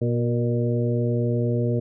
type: harmonic tone with a mistuned harmonic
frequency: 120.1 Hz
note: B2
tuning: 48 cents flat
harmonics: 1 / 2 / 3 / 4 / 5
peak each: -22 / -27 / -29 / -28 / -33 dBFS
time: 0.01-1.8 s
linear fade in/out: 10 ms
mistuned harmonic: 4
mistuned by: -31 cents
effects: none